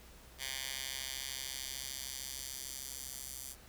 10% pulse tone with high-pass filter sweep, 133.2 Hz, C3, 31 cents sharp, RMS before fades -43 dBFS, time 0.38-3.56 s, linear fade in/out 50 ms, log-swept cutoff 2600 to 7600 Hz, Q 0.92, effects added 60 Hz sine -58 dBFS peak until 3.68 s + pink hiss -58 dBFS RMS until 3.68 s

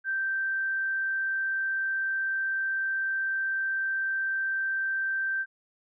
sine tone, 1564 Hz, G6, 4 cents flat, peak -26 dBFS, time 0.04-5.46 s, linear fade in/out 50 ms, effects none

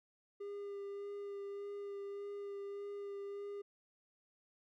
triangle tone with vibrato, 402.7 Hz, G4, 47 cents sharp, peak -40 dBFS, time 0.4-3.62 s, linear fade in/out 10 ms, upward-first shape sine, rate 1.7 Hz, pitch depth 14 cents each way, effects none

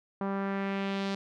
sawtooth tone with low-pass filter sweep, 196.3 Hz, G3, 3 cents sharp, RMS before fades -32 dBFS, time 0.21-1.15 s, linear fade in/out 2 ms, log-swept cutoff 1100 to 4600 Hz, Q 1.6, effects none

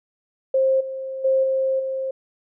sine tone with level steps, 530 Hz, C5, 22 cents sharp, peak -15 / -27 / -15 / -18 / -23 dBFS, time 0.54-2.11 s, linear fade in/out 5 ms, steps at 0.8 / 1.24 / 1.43 / 1.79 s, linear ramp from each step 10 ms, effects none

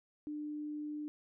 sine tone, 299 Hz, D4, 31 cents sharp, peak -38 dBFS, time 0.27-1.08 s, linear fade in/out 0 ms, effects none

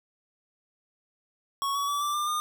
square tone with pitch steps, 1108.7 / 1129.4 / 1150.5 / 1171.9 / 1193.8 / 1216 Hz, C#6 / C#6 / D6 / D6 / D6 / D#6, 0 / +32 / -36 / -4 / +28 / -40 cents, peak -27 dBFS, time 1.62-2.4 s, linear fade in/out 0 ms, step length 130 ms, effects none

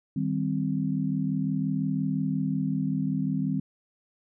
sine chord, C minor, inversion first, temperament equal, 155.56 / 196 / 261.6 Hz, Eb3 / G3 / C4, 0 / 0 / 0 cents, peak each -29 dBFS, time 0.16-3.6 s, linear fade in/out 5 ms, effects none

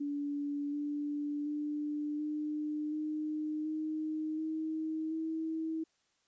sine tone with pitch steps, 287.7 / 292.2 / 296.8 / 301.5 / 306.2 / 311 / 315.9 / 320.9 Hz, D4 / D4 / D4 / D4 / D#4 / D#4 / D#4 / E4, -36 / -9 / +18 / +46 / -28 / -1 / +26 / -46 cents, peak -33 dBFS, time 0-5.84 s, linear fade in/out 10 ms, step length 730 ms, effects white hiss -75 dBFS RMS until 6.27 s + resampled to 16000 Hz

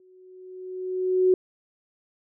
sine tone with exponential growth, 370 Hz, F#4, in tune, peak -14 dBFS, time 0-1.34 s, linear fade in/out 2 ms, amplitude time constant 290 ms, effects none

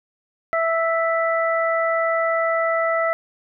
harmonic tone, 659.3 Hz, E5, in tune, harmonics 1 / 2 / 3, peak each -20 / -23 / -25 dBFS, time 0.53-3.13 s, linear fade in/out 0 ms, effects none

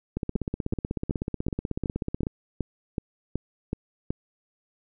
two click trains, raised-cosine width 3 ms, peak -14 / -15 dBFS, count 11 / 35, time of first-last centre 0.36-4.105 / 0.17-2.269 s, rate 2.67 / 16.2 Hz, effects none

